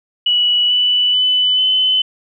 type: tone with pitch steps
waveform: sine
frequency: 2939 / 2970 / 3001 / 3032 Hz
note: F#7 / F#7 / F#7 / F#7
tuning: -12 / +6 / +24 / +42 cents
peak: -11 dBFS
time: 0.26-2.02 s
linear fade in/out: 5 ms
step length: 440 ms
effects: none

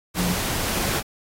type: tone in noise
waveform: sine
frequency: 178.4 Hz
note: F3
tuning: 37 cents sharp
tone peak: -22 dBFS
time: 0.15-0.37 s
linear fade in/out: 50 ms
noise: pink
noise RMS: -25 dBFS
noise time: 0.14-1.03 s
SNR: 0 dB
effects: AAC 48 kbps

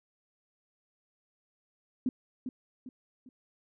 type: tone with echo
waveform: sine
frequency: 254.1 Hz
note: B3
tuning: 49 cents sharp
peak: -25 dBFS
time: 2.06-2.09 s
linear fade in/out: 2 ms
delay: 400 ms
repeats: 3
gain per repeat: -8 dB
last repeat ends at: 3.29 s
effects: none

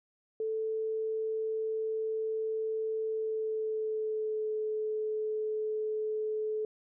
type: tone with pitch glide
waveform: sine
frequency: 440 to 431.2 Hz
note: A4 to A4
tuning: 0 to -35 cents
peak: -30 dBFS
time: 0.4-6.65 s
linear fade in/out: 2 ms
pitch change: -35 cents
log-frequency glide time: 3.06-4.51 s
effects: none

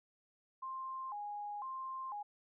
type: tone with vibrato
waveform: sine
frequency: 932.3 Hz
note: A#5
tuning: in tune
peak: -40 dBFS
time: 0.62-2.23 s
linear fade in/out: 10 ms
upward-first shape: square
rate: 1 Hz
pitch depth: 210 cents each way
effects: none

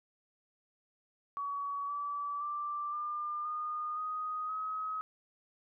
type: tone with pitch steps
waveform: sine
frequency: 1131 / 1153.4 / 1176.3 / 1199.6 / 1223.4 / 1247.7 / 1272.4 Hz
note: C#6 / D6 / D6 / D6 / D#6 / D#6 / D#6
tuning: +34 / -32 / +2 / +36 / -30 / +4 / +38 cents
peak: -34 dBFS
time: 1.37-5.01 s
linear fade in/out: 0 ms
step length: 520 ms
effects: none

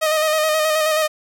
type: tone with vibrato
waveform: sawtooth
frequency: 622.3 Hz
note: D#5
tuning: in tune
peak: -12 dBFS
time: 0.01-1.08 s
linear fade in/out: 20 ms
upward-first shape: square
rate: 9.4 Hz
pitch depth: 28 cents each way
effects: none

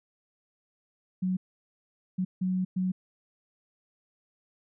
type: tone bursts at uneven times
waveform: sine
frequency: 185 Hz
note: F#3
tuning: in tune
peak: -25 dBFS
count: 4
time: 1.22-1.37 / 2.18-2.25 / 2.41-2.65 / 2.76-2.92 s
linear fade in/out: 10 ms
effects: none

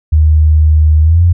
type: tone with pitch glide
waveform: sine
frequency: 77.3 to 86.77 Hz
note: D#2 to F2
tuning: -11 to -11 cents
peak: -4 dBFS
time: 0.12-1.33 s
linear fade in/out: 10 ms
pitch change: +200 cents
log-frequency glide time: 1.02-1.22 s
effects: none

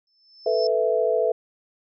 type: tone with exponential growth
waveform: sine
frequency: 5274 Hz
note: E8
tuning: in tune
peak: -28 dBFS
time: 0.07-0.67 s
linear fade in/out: 2 ms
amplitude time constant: 130 ms
type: chord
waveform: sine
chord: A suspended second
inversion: none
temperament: equal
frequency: 440 / 493.9 / 659.3 Hz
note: A4 / B4 / E5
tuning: 0 / 0 / 0 cents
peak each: -23 dBFS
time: 0.46-1.32 s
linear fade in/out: 5 ms
effects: none

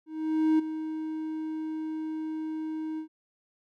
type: tone with ADSR envelope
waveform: triangle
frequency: 314.3 Hz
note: D#4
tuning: 18 cents sharp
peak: -17 dBFS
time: 0.06-3.08 s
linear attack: 530 ms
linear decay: 11 ms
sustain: -12 dB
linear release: 97 ms
effects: none

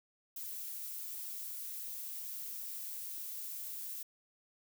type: noise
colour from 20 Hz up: violet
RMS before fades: -43 dBFS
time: 0.36-4.03 s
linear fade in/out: 5 ms
effects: none

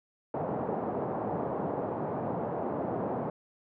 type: band-pass noise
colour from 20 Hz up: white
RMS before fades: -33 dBFS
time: 0.34-3.3 s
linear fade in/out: 2 ms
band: 110 to 820 Hz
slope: 24 dB/octave
effects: none

